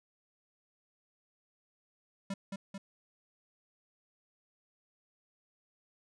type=tone with echo; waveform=square; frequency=196 Hz; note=G3; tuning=in tune; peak=-35 dBFS; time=2.3-2.34 s; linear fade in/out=5 ms; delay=220 ms; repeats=2; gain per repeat=-3 dB; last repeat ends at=2.78 s; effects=resampled to 22050 Hz